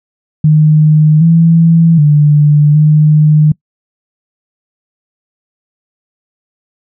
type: tone with pitch steps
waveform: sine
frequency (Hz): 153.6 / 165.4 / 148.2 / 152.4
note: D#3 / E3 / D3 / D#3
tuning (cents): -22 / +6 / +16 / -36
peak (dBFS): -3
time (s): 0.44-3.52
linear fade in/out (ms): 5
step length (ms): 770
effects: noise-tail reverb RT60 0.1 s tail -24 dB re dry